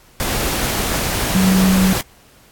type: tone in noise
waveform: sine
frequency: 188.2 Hz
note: F#3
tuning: 30 cents sharp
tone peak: -11 dBFS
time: 1.35-1.93 s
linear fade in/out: 0 ms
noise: pink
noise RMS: -20 dBFS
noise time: 0.2-2.01 s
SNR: +6 dB
effects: pink hiss -49 dBFS RMS until 2.51 s + AAC 64 kbps